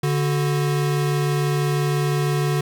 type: tone pair together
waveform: square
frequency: 145.36 / 370 Hz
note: D3 / F#4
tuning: -17 / 0 cents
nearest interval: octave + major third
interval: 1617 cents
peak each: -20 / -27 dBFS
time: 0.03-2.61 s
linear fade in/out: 5 ms
effects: none